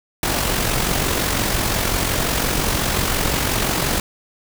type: noise with amplitude modulation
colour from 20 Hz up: pink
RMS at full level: -18 dBFS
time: 0.23-4 s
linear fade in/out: 2 ms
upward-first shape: sine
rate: 45.7 Hz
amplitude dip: 45%
effects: none